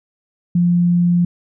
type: tone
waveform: sine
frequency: 174.61 Hz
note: F3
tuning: in tune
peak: -11 dBFS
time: 0.55-1.25 s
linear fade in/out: 5 ms
effects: none